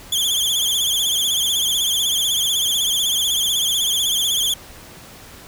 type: tone with vibrato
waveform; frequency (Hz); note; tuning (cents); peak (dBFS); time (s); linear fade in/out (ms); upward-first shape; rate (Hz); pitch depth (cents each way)
sawtooth; 3309; G#7; -7; -14; 0.12-4.54; 5; triangle; 16; 120
effects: pink hiss -41 dBFS RMS until 5.47 s